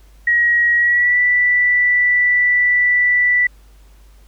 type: tone with pitch glide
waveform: sine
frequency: 1900 to 1969.3 Hz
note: A#6 to B6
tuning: +33 to -5 cents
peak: -11 dBFS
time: 0.27-3.47 s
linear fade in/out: 5 ms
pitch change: +62 cents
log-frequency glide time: 0.76-1.19 s
effects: added 50 Hz sine -43 dBFS peak until 4.27 s + pink hiss -55 dBFS RMS until 4.27 s